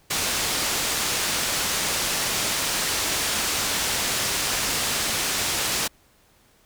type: low-pass noise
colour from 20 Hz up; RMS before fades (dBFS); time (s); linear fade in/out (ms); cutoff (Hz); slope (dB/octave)
white; -25; 0.1-5.88; 10; 8000; 12
effects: pink hiss -59 dBFS RMS until 6.65 s